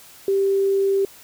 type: tone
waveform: sine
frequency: 392 Hz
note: G4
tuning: in tune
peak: -16 dBFS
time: 0.28-1.05 s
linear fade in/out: 2 ms
effects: white hiss -46 dBFS RMS until 1.23 s